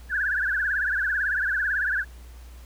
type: tone with vibrato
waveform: sine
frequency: 1596 Hz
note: G6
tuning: 31 cents sharp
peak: -22 dBFS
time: 0.09-2.05 s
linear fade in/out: 50 ms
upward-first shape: triangle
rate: 18 Hz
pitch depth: 180 cents each way
effects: added 60 Hz sine -41 dBFS peak until 2.65 s + pink hiss -54 dBFS RMS until 2.65 s